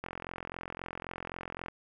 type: click train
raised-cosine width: 0.5 ms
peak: -23 dBFS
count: 73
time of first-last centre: 0.04-1.684 s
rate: 43.8 Hz
effects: none

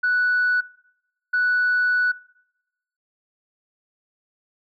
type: tone bursts at uneven times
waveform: sine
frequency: 1480 Hz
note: F#6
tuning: in tune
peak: -16 dBFS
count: 2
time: 0.03-0.61 / 1.33-2.12 s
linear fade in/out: 10 ms
effects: noise-tail reverb RT60 0.9 s tail -23 dB re dry + tanh soft clip ceiling -14 dBFS

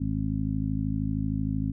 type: harmonic tone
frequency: 53 Hz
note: G#1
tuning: 36 cents sharp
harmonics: 1 / 2 / 3 / 4 / 5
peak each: -33 / -31 / -32 / -33 / -31 dBFS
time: 0-1.72 s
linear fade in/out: 10 ms
effects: none

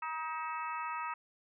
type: harmonic tone with a mistuned harmonic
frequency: 316.6 Hz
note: D#4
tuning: 30 cents sharp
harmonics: 3 / 4 / 5 / 6 / 7 / 8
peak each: -39 / -39 / -50 / -48 / -51 / -46 dBFS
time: 0.02-1.14 s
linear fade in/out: 5 ms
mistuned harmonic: 8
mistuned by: +59 cents
effects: none

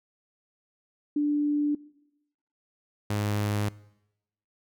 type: tone pair in turn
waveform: sine / sawtooth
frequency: 293.7 / 103.84 Hz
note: D4 / G#2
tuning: 0 / 0 cents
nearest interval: octave + tritone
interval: 1800 cents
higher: first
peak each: -22 dBFS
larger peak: neither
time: 1.16-1.75 / 3.1-3.69 s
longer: neither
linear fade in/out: 5 ms
effects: noise-tail reverb RT60 0.9 s tail -22 dB re dry

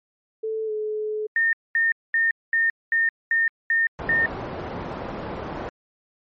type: tone with pitch glide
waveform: sine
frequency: 440 to 428 Hz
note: A4 to A4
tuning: 0 to -48 cents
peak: -24 dBFS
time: 0.43-1.27 s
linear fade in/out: 10 ms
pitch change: -48 cents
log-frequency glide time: 0.66-0.71 s
type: tone bursts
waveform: sine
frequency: 1824 Hz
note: A#6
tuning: 38 cents flat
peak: -17 dBFS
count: 8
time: 1.36-4.26 s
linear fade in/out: 2 ms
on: 170 ms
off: 220 ms
type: low-pass noise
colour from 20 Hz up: white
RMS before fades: -32 dBFS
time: 3.99-5.69 s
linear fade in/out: 0 ms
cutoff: 760 Hz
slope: 12 dB/octave
effects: MP3 32 kbps

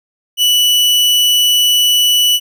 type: tone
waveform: 40% pulse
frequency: 2960 Hz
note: F#7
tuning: in tune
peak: -8 dBFS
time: 0.37-2.4 s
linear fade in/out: 50 ms
effects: none

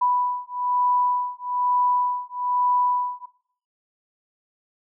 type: beating tone pair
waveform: sine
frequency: 987.8 / 988.9 Hz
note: B5 / B5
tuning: 0 / +2 cents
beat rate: 1.1 Hz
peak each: -23 dBFS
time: 0.01-3.26 s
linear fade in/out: 10 ms
effects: noise-tail reverb RT60 0.6 s tail -19 dB re dry

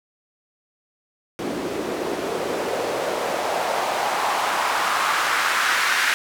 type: noise with band-pass filter sweep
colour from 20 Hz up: white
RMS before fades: -23 dBFS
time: 1.39-6.14 s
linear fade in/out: 0 ms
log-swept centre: 300 to 1700 Hz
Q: 2
effects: none

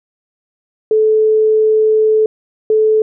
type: tone pair in turn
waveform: sine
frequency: 434.4 / 434.4 Hz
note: A4 / A4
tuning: -22 / -22 cents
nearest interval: unison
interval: 0 cents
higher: neither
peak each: -8 dBFS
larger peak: neither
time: 0.91-2.26 / 2.7-3.02 s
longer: first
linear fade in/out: 2 ms
effects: none

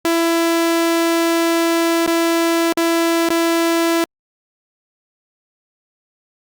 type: tone with dropouts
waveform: sawtooth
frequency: 333.8 Hz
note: E4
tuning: 22 cents sharp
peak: -10 dBFS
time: 0.05-4.04 s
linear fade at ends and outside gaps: 1 ms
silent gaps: 2.063-2.076 / 2.725-2.772 / 3.288-3.303 s
effects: Opus 48 kbps

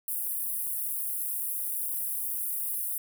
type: high-pass noise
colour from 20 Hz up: pink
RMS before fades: -32 dBFS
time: 0.08-2.98 s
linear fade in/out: 2 ms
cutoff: 10000 Hz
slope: 48 dB/octave
effects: none

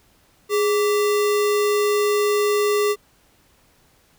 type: tone with sample-and-hold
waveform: sine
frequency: 415.3 Hz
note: G#4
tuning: in tune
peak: -16 dBFS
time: 0.49-2.96 s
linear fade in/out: 50 ms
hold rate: 1575 Hz
effects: pink hiss -58 dBFS RMS until 4.18 s

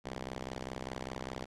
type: ring-modulated tone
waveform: 5% pulse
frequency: 65 Hz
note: C2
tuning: 11 cents flat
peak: -25 dBFS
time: 0.04-1.46 s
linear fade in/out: 20 ms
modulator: 185 Hz
effects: low-pass 7000 Hz 12 dB/octave + AAC 48 kbps

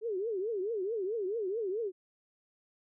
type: tone with vibrato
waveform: sine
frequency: 413.8 Hz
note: G#4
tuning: 6 cents flat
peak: -31 dBFS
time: 0.01-1.92 s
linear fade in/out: 50 ms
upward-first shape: triangle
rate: 4.6 Hz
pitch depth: 260 cents each way
effects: none

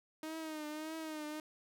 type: tone with vibrato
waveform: sawtooth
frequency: 311.1 Hz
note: D#4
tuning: in tune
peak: -37 dBFS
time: 0.23-1.4 s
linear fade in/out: 2 ms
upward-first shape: triangle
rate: 1.7 Hz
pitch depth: 67 cents each way
effects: none

